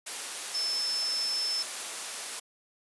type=tone in noise; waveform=sine; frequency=5274 Hz; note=E8; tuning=in tune; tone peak=-28 dBFS; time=0.54-1.63 s; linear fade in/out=10 ms; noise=white; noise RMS=-36 dBFS; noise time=0.06-2.4 s; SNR=+5 dB; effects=high-pass 400 Hz 12 dB/octave + resampled to 24000 Hz